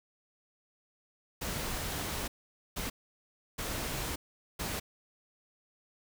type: noise bursts at uneven times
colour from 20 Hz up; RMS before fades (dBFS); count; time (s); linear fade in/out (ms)
pink; -36; 4; 1.41-2.28 / 2.76-2.9 / 3.58-4.16 / 4.59-4.8; 10
effects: none